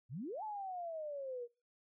sine exponential two-way sweep, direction up then down, 107.7 to 880 to 467.9 Hz, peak -40 dBFS, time 0.09-1.48 s, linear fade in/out 50 ms, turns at 0.43 s, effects noise-tail reverb RT60 0.3 s tail -23 dB re dry

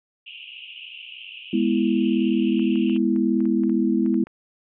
white band-pass noise, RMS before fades -40 dBFS, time 0.26-2.98 s, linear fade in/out 10 ms, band 2600 to 3000 Hz, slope 96 dB/octave
sine chord, E major, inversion first, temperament equal, 207.7 / 246.9 / 329.6 Hz, G#3 / B3 / E4, 0 / 0 / 0 cents, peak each -22 dBFS, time 1.53-4.24 s, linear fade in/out 5 ms
clicks, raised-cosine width 0.5 ms, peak -30 dBFS, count 12, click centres 2.595 / 2.757 / 2.897 / 2.963 / 3.162 / 3.405 / 3.455 / 3.636 / 3.696 / 4.062 / 4.143 / 4.27 s
effects none

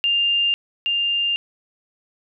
sine tone pair in turn, 2800 / 2800 Hz, F7 / F7, +4 / +4 cents, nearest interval unison, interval 0 cents, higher neither, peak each -16 / -18 dBFS, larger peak first, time 0.04-0.54 / 0.86-1.36 s, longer neither, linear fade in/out 0 ms, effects none

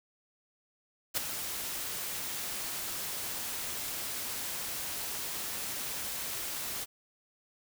white noise with ADSR envelope, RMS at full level -28 dBFS, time 1.14-6.86 s, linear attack 31 ms, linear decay 11 ms, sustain -9 dB, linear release 35 ms, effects none

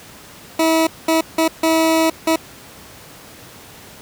20% pulse tone bursts at uneven times, 323.2 Hz, E4, 34 cents flat, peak -8 dBFS, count 5, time 0.59-0.87 / 1.08-1.21 / 1.38-1.48 / 1.63-2.1 / 2.27-2.36 s, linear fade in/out 5 ms, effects pink hiss -40 dBFS RMS until 4.01 s + high-pass 80 Hz 12 dB/octave

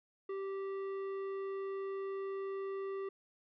triangle tone with tanh clipping, 389.8 Hz, G4, 10 cents flat, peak -39 dBFS, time 0.29-3.09 s, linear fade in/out 5 ms, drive 15 dB, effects none

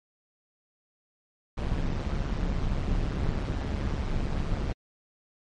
brown noise with amplitude modulation, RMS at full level -25 dBFS, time 1.57-4.73 s, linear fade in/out 10 ms, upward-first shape sine, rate 142 Hz, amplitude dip 70%, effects low-pass 5000 Hz 12 dB/octave + MP3 48 kbps

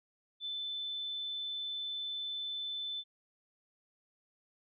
sine tone, 3520 Hz, A7, in tune, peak -36 dBFS, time 0.4-3.04 s, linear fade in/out 50 ms, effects none

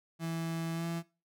35% pulse tone with pitch glide, 164.81 to 167.79 Hz, E3 to E3, 0 to +31 cents, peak -32 dBFS, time 0.19-1.03 s, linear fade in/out 50 ms, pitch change +31 cents, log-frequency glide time 0.73-0.85 s, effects noise-tail reverb RT60 0.3 s tail -20 dB re dry

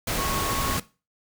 sine tone in noise, 1100 Hz, C#6, 14 cents flat, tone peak -30 dBFS, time 0.18-0.77 s, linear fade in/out 5 ms, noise pink, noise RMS -27 dBFS, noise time 0.07-0.8 s, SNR -6 dB, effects noise-tail reverb RT60 0.3 s tail -18 dB re dry

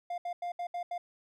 triangle tone bursts at uneven times, 702 Hz, F5, 9 cents sharp, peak -31 dBFS, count 6, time 0.1-0.18 / 0.25-0.33 / 0.42-0.52 / 0.59-0.67 / 0.74-0.83 / 0.91-0.98 s, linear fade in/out 5 ms, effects none

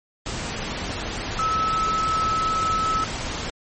sine tone in noise, 1300 Hz, E6, 24 cents flat, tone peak -20 dBFS, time 1.39-3.04 s, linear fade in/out 2 ms, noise pink, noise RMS -29 dBFS, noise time 0.26-3.5 s, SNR +6 dB, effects MP3 32 kbps

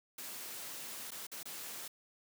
white noise with dropouts, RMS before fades -45 dBFS, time 0.18-1.88 s, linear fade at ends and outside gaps 5 ms, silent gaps 1.107-1.116 / 1.269-1.316 / 1.431-1.455 s, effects high-pass 150 Hz 12 dB/octave

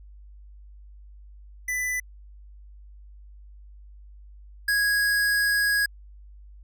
square tone pair in turn, 1994 / 1655.7 Hz, B6 / G#6, +16 / -6 cents, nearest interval minor third, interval 322 cents, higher first, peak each -26 / -21 dBFS, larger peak second, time 1.68-2 / 4.68-5.86 s, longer second, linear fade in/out 5 ms, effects added 50 Hz sine -44 dBFS peak until 6.63 s

